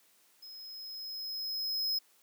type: tone with level ramp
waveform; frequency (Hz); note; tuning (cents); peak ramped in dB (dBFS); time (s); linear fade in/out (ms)
square; 5120; D#8; +49; -47 to -29; 0.42-1.99; 10
effects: white hiss -66 dBFS RMS until 2.22 s + high-pass 200 Hz 12 dB/octave